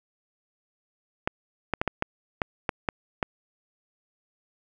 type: clicks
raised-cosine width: 0.5 ms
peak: -9 dBFS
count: 9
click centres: 1.275 / 1.737 / 1.815 / 1.877 / 2.024 / 2.418 / 2.692 / 2.888 / 3.228 s
effects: none